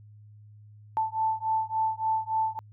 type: beating tone pair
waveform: sine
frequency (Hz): 880 / 883.5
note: A5 / A5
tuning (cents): 0 / +7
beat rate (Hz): 3.5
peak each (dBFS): -28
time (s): 0.97-2.59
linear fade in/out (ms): 0
effects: added 105 Hz sine -48 dBFS peak until 2.72 s